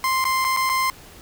30% pulse tone with dropouts, 1046.5 Hz, C6, in tune, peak -16 dBFS, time 0.04-0.9 s, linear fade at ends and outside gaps 1 ms, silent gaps 0.242-0.252 / 0.444-0.448 / 0.565-0.571 / 0.693-0.697 s, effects pink hiss -45 dBFS RMS until 1.21 s

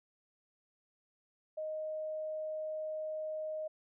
sine tone, 622.3 Hz, D#5, in tune, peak -36 dBFS, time 1.57-3.68 s, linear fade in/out 10 ms, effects none

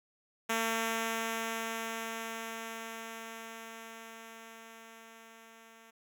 5% pulse tone with level ramp, 226.1 Hz, A3, 47 cents sharp, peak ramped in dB -18 to -44 dBFS, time 0.49-5.91 s, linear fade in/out 10 ms, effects none

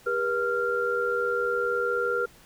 sine tone cluster, 402.3 / 482.1 / 1388 Hz, G4 / B4 / F6, +45 / -42 / -11 cents, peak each -31 / -27 / -27 dBFS, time 0.06-2.26 s, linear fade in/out 10 ms, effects pink hiss -54 dBFS RMS until 2.45 s

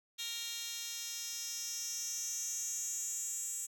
10% pulse tone with high-pass filter sweep, 465.1 Hz, A#4, 4 cents flat, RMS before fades -40 dBFS, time 0.18-3.67 s, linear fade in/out 20 ms, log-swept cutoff 4000 to 7800 Hz, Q 5.1, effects none

